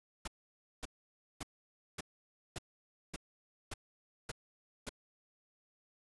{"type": "noise bursts", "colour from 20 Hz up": "pink", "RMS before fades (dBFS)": -41, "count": 9, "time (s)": [0.25, 4.893], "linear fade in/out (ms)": 5, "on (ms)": 27, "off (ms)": 550, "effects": ["resampled to 24000 Hz"]}